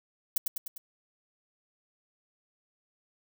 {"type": "noise with echo", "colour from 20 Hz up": "violet", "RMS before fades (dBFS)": -25, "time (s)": [0.36, 0.38], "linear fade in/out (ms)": 5, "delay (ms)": 100, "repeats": 4, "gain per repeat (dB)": -4, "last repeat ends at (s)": 0.78, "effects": []}